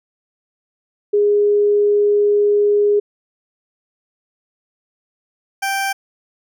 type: tone pair in turn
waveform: sine / 20% pulse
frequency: 412.3 / 783.7 Hz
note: G#4 / G5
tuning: -13 / -1 cents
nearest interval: major seventh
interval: 1112 cents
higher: second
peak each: -11 / -13 dBFS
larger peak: first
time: 1.13-3 / 5.62-5.93 s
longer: first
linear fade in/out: 10 ms
effects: none